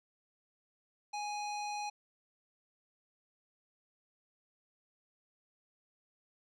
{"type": "tone with low-pass filter", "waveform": "square", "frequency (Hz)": 830.6, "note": "G#5", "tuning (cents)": 0, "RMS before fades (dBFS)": -39, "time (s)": [1.13, 1.9], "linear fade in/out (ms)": 10, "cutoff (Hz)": 5800, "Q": 1.6, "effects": []}